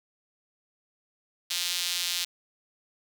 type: tone with high-pass filter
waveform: sawtooth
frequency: 176.3 Hz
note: F3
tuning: 17 cents sharp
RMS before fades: -30 dBFS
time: 1.5-2.25 s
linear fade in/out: 10 ms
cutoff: 3700 Hz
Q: 1.7
effects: none